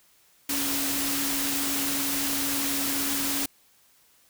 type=tone in noise; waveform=sine; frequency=278.9 Hz; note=C#4; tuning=11 cents sharp; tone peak=-32 dBFS; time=0.49-3.46 s; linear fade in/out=5 ms; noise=white; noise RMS=-28 dBFS; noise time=0.49-3.46 s; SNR=-7 dB; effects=white hiss -61 dBFS RMS until 4.29 s